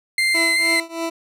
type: tone with vibrato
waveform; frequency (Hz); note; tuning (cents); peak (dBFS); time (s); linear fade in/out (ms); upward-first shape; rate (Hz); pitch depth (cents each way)
35% pulse; 2073; C7; -17; -14; 0.18-0.8; 2; square; 2.6; 16
type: tone with tremolo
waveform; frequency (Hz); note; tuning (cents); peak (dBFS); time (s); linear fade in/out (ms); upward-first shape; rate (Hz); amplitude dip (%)
20% pulse; 331.3; E4; +9; -16; 0.34-1.1; 10; triangle; 3.2; 95
effects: low-pass 12000 Hz 12 dB/octave